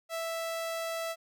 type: tone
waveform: sawtooth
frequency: 659.3 Hz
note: E5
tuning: in tune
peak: -29 dBFS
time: 0.09-1.16 s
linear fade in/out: 50 ms
effects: none